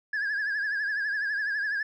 sine tone with vibrato, 1670 Hz, G#6, 9 cents sharp, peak -24 dBFS, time 0.13-1.83 s, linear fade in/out 5 ms, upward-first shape triangle, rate 12 Hz, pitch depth 96 cents each way, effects tanh soft clip ceiling -25 dBFS

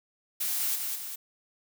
blue noise with echo, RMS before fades -30 dBFS, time 0.4-0.76 s, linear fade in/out 10 ms, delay 200 ms, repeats 2, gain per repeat -4 dB, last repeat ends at 1.16 s, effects none

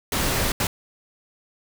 pink noise bursts at uneven times, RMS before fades -23 dBFS, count 2, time 0.12-0.52 / 0.6-0.67 s, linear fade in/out 2 ms, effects none

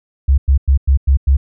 sine tone bursts, 68 Hz, C#2, 33 cents flat, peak -7 dBFS, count 6, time 0.28-1.37 s, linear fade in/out 10 ms, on 100 ms, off 98 ms, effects none

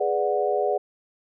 sine chord, G# half-diminished seventh, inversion none, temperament equal with one note detuned, 415.3 / 493.9 / 587.3 / 733.6 Hz, G#4 / B4 / D5 / F#5, 0 / 0 / 0 / -15 cents, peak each -25 / -28 / -26 / -26 dBFS, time 0-0.78 s, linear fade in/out 10 ms, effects none

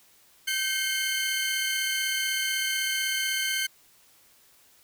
sawtooth tone cluster, 1552 / 2149 / 3068 Hz, G6 / C7 / G7, -18 / +46 / -38 cents, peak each -27 dBFS, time 0.47-3.67 s, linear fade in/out 10 ms, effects white hiss -59 dBFS RMS until 4.83 s

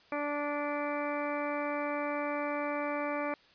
harmonic tone, 291.8 Hz, D4, 11 cents flat, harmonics 1 / 2 / 3 / 4 / 5 / 6 / 7 / 8, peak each -37 / -35 / -40 / -39 / -45 / -46 / -46 / -42 dBFS, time 0.12-3.34 s, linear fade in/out 2 ms, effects white hiss -61 dBFS RMS until 3.54 s + resampled to 11025 Hz

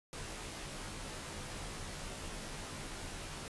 pink noise with comb filter, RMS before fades -44 dBFS, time 0.13-3.48 s, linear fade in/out 0 ms, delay 17 ms, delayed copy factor -0.9, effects resampled to 24000 Hz

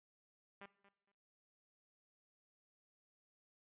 5% pulse tone with echo, 199.1 Hz, G3, 27 cents sharp, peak -40 dBFS, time 0.61-0.66 s, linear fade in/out 5 ms, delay 230 ms, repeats 2, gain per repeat -15 dB, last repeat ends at 1.12 s, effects noise-tail reverb RT60 0.8 s tail -19 dB re dry + resampled to 8000 Hz

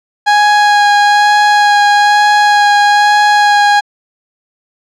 30% pulse tone with vibrato, 827 Hz, G#5, 8 cents flat, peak -3 dBFS, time 0.26-3.81 s, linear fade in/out 20 ms, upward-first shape sine, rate 1.1 Hz, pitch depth 11 cents each way, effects low-pass 5000 Hz 12 dB/octave

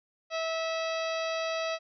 harmonic tone with a mistuned harmonic, 650 Hz, E5, 24 cents flat, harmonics 1 / 2 / 3 / 4 / 5 / 6 / 7 / 8 / 9, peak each -31 / -37 / -41 / -39 / -44 / -43 / -45 / -50 / -50 dBFS, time 0.3-1.79 s, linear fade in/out 50 ms, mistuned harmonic 7, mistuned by +53 cents, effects none

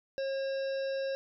harmonic tone with a mistuned harmonic, 541 Hz, C#5, 42 cents flat, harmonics 1 / 3 / 5 / 7 / 9 / 10, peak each -31 / -44 / -51 / -50 / -55 / -51 dBFS, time 0.18-1.15 s, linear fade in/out 0 ms, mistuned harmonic 7, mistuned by +49 cents, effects none

